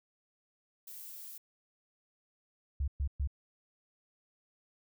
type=noise; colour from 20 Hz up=violet; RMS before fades=-47 dBFS; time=0.87-1.38 s; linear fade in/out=5 ms
type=tone bursts; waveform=sine; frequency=69.3 Hz; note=C#2; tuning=in tune; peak=-29 dBFS; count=3; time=2.8-3.274 s; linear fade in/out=5 ms; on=78 ms; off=120 ms
effects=none